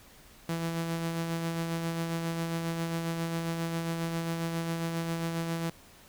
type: tone with tremolo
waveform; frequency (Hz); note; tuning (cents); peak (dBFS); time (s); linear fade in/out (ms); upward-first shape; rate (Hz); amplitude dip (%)
sawtooth; 166.1; E3; +13; -25; 0.49-5.7; 2; sine; 7.4; 35
effects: pink hiss -55 dBFS RMS until 6.08 s